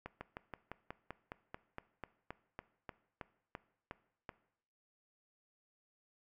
slowing click train, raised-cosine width 0.5 ms, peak -28 dBFS, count 18, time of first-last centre 0.06-4.292 s, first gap 150 ms, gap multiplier 1.06, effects noise-tail reverb RT60 0.7 s tail -18 dB re dry

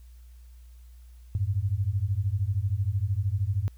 sine beating tone pair, 92.5 / 105.5 Hz, F#2 / G#2, 0 / +28 cents, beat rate 13 Hz, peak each -27 dBFS, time 1.35-3.68 s, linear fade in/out 0 ms, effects added 60 Hz sine -46 dBFS peak until 3.77 s + white hiss -66 dBFS RMS until 3.77 s

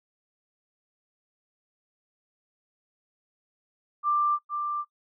sine tone with echo, 1183 Hz, D6, 12 cents sharp, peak -21 dBFS, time 4.03-4.39 s, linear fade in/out 50 ms, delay 460 ms, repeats 1, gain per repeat -6 dB, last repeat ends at 4.85 s, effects noise-tail reverb RT60 0.1 s tail -23 dB re dry

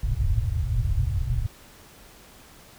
white low-pass noise, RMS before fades -24 dBFS, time 0.03-1.47 s, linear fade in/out 5 ms, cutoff 130 Hz, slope 96 dB/octave, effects pink hiss -50 dBFS RMS until 2.78 s

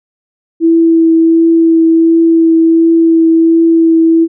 sine tone with vibrato, 328.6 Hz, E4, 5 cents flat, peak -4 dBFS, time 0.6-4.28 s, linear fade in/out 50 ms, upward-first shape triangle, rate 1.4 Hz, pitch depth 14 cents each way, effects none

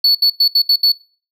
triangle tone bursts at uneven times, 4435 Hz, C#8, in tune, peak -7 dBFS, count 6, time 0.04-0.15 / 0.22-0.3 / 0.4-0.48 / 0.55-0.62 / 0.69-0.76 / 0.83-0.92 s, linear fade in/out 5 ms, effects noise-tail reverb RT60 0.4 s tail -23 dB re dry

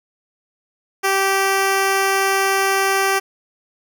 10% pulse tone, 389 Hz, G4, 13 cents flat, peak -7 dBFS, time 1.03-3.2 s, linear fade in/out 20 ms, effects none

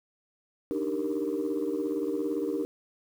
sine chord, Eb major seventh, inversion third, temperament equal, 293.7 / 311.1 / 392 / 466.2 Hz, D4 / Eb4 / G4 / Bb4, 0 / 0 / 0 / 0 cents, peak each -32 dBFS, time 0.71-2.65 s, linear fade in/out 0 ms, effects tanh soft clip ceiling -21 dBFS + 9-bit

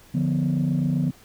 sine chord, B diminished, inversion first, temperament equal, 146.83 / 174.61 / 246.9 Hz, D3 / F3 / B3, 0 / 0 / 0 cents, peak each -22 / -23 / -24 dBFS, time 0.14-1.11 s, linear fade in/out 10 ms, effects tanh soft clip ceiling -15 dBFS + pink hiss -52 dBFS RMS until 1.24 s

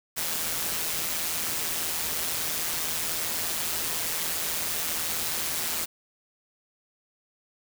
white noise with amplitude modulation, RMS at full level -27 dBFS, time 0.16-5.86 s, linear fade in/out 20 ms, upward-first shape sine, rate 163 Hz, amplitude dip 55%, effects none

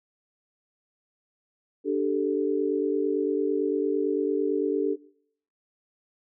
sine chord, D suspended fourth, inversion none, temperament just, 293.7 / 391.6 / 440.5 Hz, D4 / G4 / A4, 0 / -2 / +2 cents, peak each -27 / -27 / -27 dBFS, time 1.84-4.97 s, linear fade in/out 50 ms, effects noise-tail reverb RT60 0.6 s tail -19 dB re dry

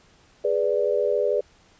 sine chord, G# diminished, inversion none, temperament equal, 415.3 / 493.9 / 587.3 Hz, G#4 / B4 / D5, 0 / 0 / 0 cents, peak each -24 dBFS, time 0.44-1.41 s, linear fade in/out 10 ms, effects pink hiss -57 dBFS RMS until 1.79 s + resampled to 16000 Hz

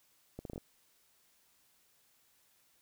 accelerating click train, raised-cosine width 2 ms, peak -29 dBFS, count 6, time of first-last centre 0.39-0.579 s, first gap 62 ms, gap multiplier 0.75, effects white hiss -70 dBFS RMS until 2.81 s

